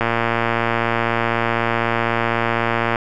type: click train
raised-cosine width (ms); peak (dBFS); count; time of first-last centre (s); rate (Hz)
0.5; -3; 343; 0.01-2.958; 116
effects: none